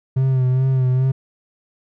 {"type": "tone with vibrato", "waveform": "triangle", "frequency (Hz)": 130, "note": "C3", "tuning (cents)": -11, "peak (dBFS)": -12, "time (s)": [0.16, 1.12], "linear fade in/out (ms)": 10, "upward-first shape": "sine", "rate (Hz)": 2.4, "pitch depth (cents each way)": 40, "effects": []}